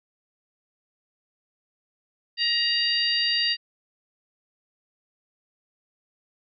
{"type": "harmonic tone", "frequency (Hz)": 942, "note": "A#5", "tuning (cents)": 18, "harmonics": [2, 3, 4, 5], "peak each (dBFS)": [-29, -26, -30, -24], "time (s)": [2.37, 3.57], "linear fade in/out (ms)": 50, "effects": []}